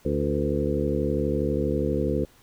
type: harmonic tone with a mistuned harmonic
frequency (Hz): 72.3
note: D2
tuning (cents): -27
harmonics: 1 / 2 / 3 / 4 / 5 / 6 / 7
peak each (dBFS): -30 / -30 / -30 / -30 / -30 / -30 / -30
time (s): 0.05-2.25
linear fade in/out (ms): 5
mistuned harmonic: 6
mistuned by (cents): +52
effects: pink hiss -57 dBFS RMS until 2.42 s